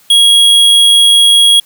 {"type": "tone with amplitude modulation", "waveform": "square", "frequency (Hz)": 3300, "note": "G#7", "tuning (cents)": -12, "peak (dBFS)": -3, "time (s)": [0.1, 1.6], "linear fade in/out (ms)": 5, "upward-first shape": "sine", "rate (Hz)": 105, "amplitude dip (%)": 25, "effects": ["white hiss -46 dBFS RMS until 1.65 s"]}